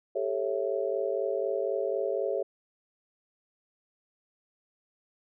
sine chord, A dominant seventh, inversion third, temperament just, 396 / 440 / 550 / 660 Hz, G4 / A4 / C#5 / E5, +18 / 0 / -14 / +2 cents, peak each -32 / -33 / -31 / -35 dBFS, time 0.15-2.43 s, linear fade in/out 10 ms, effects none

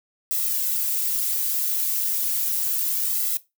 violet noise with flanger, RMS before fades -24 dBFS, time 0.31-3.37 s, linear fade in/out 0 ms, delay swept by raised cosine 1.5 to 4.7 ms, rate 0.34 Hz, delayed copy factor +0.85, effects noise-tail reverb RT60 0.2 s tail -17 dB re dry

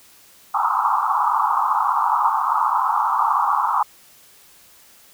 pink band-pass noise, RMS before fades -19 dBFS, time 0.54-3.83 s, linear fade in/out 5 ms, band 810 to 1300 Hz, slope 96 dB/octave, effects white hiss -50 dBFS RMS until 5.13 s

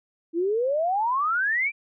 sine exponential sweep, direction up, 321.4 to 2400 Hz, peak -21 dBFS, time 0.33-1.72 s, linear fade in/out 50 ms, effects none

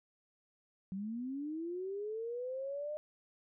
sine linear sweep, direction up, 185 to 610 Hz, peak -37 dBFS, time 0.92-2.97 s, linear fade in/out 0 ms, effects none

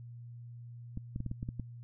clicks, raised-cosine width 5 ms, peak -25 dBFS, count 8, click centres 0.974 / 1.161 / 1.204 / 1.263 / 1.314 / 1.429 / 1.489 / 1.597 s, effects added 119 Hz sine -45 dBFS peak until 1.83 s

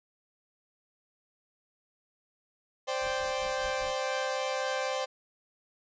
sawtooth chord, C suspended second, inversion none, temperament equal, 523.3 / 587.3 / 784 Hz, C5 / D5 / G5, 0 / 0 / 0 cents, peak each -28 / -32 / -32 dBFS, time 2.87-5.06 s, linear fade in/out 20 ms
brown noise with tremolo, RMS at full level -46 dBFS, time 3.01-3.96 s, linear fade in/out 2 ms, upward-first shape triangle, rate 5 Hz, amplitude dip 95%
effects resampled to 16000 Hz

